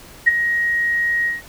sine tone with ADSR envelope, 1885 Hz, A#6, 19 cents sharp, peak -6 dBFS, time 0.26-1.42 s, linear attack 19 ms, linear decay 20 ms, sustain -10 dB, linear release 160 ms, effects pink hiss -42 dBFS RMS until 1.48 s

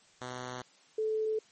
5% pulse / sine tone pair in turn, 125.5 / 435.8 Hz, B2 / A4, +28 / -17 cents, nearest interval octave + minor seventh, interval 2155 cents, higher second, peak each -27 / -28 dBFS, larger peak first, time 0.21-0.62 / 0.98-1.39 s, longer neither, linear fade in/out 5 ms, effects white hiss -62 dBFS RMS until 1.51 s + MP3 32 kbps

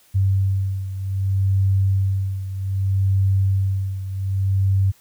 sine beating tone pair, 96.6 / 97.24 Hz, G2 / G2, -25 / -13 cents, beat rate 0.64 Hz, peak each -18 / -23 dBFS, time 0.14-4.92 s, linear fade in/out 20 ms, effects white hiss -55 dBFS RMS until 5 s

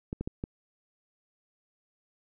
clicks, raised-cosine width 3 ms, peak -20 dBFS, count 4, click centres 0.129 / 0.21 / 0.275 / 0.439 s, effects none

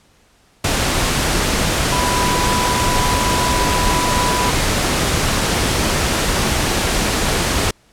sine tone in noise, 987.8 Hz, B5, in tune, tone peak -19 dBFS, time 1.92-4.5 s, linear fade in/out 5 ms, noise pink, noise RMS -17 dBFS, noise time 0.64-7.71 s, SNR -5 dB, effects pink hiss -54 dBFS RMS until 7.92 s + low-pass 10000 Hz 12 dB/octave

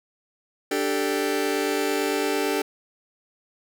sawtooth chord, D suspended fourth, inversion none, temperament just, 293.7 / 391.6 / 440.5 Hz, D4 / G4 / A4, 0 / -2 / +2 cents, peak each -23 / -22 / -23 dBFS, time 0.71-2.62 s, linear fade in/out 5 ms, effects none

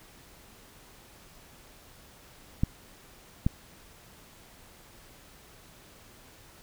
clicks, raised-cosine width 5 ms, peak -11 dBFS, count 2, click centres 2.635 / 3.465 s, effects pink hiss -54 dBFS RMS until 6.62 s

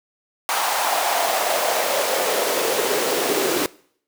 pink noise with high-pass filter sweep, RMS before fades -21 dBFS, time 0.49-3.66 s, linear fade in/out 0 ms, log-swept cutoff 860 to 350 Hz, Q 3.3, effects noise-tail reverb RT60 0.6 s tail -22 dB re dry

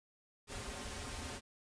pink noise with comb filter, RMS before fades -44 dBFS, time 0.47-1.41 s, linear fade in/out 50 ms, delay 6.1 ms, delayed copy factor -0.7, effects resampled to 22050 Hz

